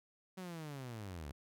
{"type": "linear sweep", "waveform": "sawtooth", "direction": "down", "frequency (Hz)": [190, 65.3], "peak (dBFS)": -40, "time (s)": [0.37, 1.32], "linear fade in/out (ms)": 10, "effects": []}